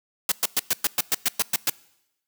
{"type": "noise bursts", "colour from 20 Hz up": "white", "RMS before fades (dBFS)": -21, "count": 11, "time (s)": [0.29, 1.698], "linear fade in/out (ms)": 2, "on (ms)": 28, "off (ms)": 110, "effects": ["noise-tail reverb RT60 0.9 s tail -23 dB re dry", "high-pass 150 Hz 12 dB/octave"]}